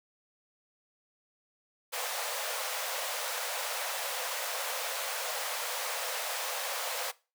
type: high-pass noise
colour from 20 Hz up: pink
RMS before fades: -35 dBFS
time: 1.92-7.12 s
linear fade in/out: 20 ms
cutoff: 480 Hz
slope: 96 dB/octave
effects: noise-tail reverb RT60 0.3 s tail -20 dB re dry